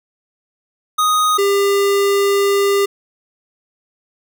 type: tone pair in turn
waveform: square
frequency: 1246 / 400 Hz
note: D#6 / G4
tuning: +2 / +35 cents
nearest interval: octave + minor sixth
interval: 1967 cents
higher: first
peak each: -13 dBFS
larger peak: neither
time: 0.98-1.38 / 1.38-2.86 s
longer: second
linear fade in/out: 10 ms
effects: none